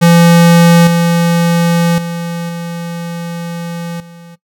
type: tone with level steps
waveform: square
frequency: 170 Hz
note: F3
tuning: 46 cents flat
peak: -4 / -9 / -18 / -20 / -33 dBFS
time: 0.01-4.36 s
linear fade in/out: 20 ms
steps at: 0.87 / 1.98 / 2.49 / 4 s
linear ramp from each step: 2 ms
effects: noise-tail reverb RT60 0.1 s tail -18 dB re dry